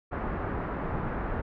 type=low-pass noise; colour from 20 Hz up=pink; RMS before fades=-32 dBFS; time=0.11-1.42 s; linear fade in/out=20 ms; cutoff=1600 Hz; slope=24 dB/octave; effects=none